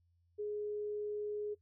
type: tone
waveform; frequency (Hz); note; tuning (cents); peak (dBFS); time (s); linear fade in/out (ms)
sine; 417.7; G#4; +10; -36; 0.38-1.55; 20
effects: noise-tail reverb RT60 0.1 s tail -21 dB re dry + added 86 Hz sine -70 dBFS peak until 1.61 s